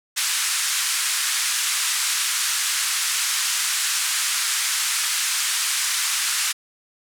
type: band-pass noise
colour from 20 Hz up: white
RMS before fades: -23 dBFS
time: 0.16-6.53 s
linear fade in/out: 20 ms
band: 1200 to 10000 Hz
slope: 24 dB/octave
effects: none